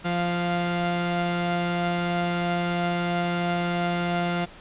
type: tone pair together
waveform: sawtooth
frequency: 173.87 / 698.5 Hz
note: F3 / F5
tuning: -7 / 0 cents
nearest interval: 2 octaves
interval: 2407 cents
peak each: -21 / -24 dBFS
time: 0.04-4.46 s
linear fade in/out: 20 ms
effects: pink hiss -46 dBFS RMS until 4.6 s + resampled to 8000 Hz